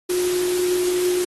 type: tone in noise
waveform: sine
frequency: 360 Hz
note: F#4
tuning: 47 cents flat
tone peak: -19 dBFS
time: 0.09-1.25 s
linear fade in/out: 10 ms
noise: white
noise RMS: -29 dBFS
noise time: 0.09-1.25 s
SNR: +7 dB
effects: AAC 32 kbps